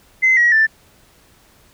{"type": "tone with pitch steps", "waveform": "sine", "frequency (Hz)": [2057, 1908.2, 1770.2], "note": ["C7", "A#6", "A6"], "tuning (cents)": [-30, 40, 10], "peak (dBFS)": -9, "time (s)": [0.22, 0.67], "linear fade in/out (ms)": 20, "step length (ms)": 150, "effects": ["tanh soft clip ceiling -5 dBFS", "pink hiss -52 dBFS RMS until 1.73 s"]}